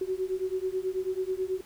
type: beating tone pair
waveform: sine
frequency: 370 / 379.2 Hz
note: F#4 / F#4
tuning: 0 / +43 cents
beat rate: 9.2 Hz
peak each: -31 dBFS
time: 0.01-1.61 s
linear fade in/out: 5 ms
effects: pink hiss -54 dBFS RMS until 1.65 s